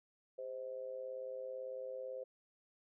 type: tone with amplitude modulation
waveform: sine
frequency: 520 Hz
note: C5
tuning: 11 cents flat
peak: -38 dBFS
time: 0.38-2.24 s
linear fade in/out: 10 ms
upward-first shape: sine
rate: 118 Hz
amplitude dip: 75%
effects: none